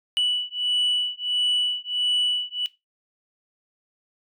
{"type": "beating tone pair", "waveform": "sine", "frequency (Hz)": [2957, 2958.5], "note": ["F#7", "F#7"], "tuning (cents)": [-2, -1], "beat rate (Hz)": 1.5, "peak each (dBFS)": -22, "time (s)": [0.17, 2.66], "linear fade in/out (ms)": 0, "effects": ["noise-tail reverb RT60 0.2 s tail -17 dB re dry", "tanh soft clip ceiling -17 dBFS"]}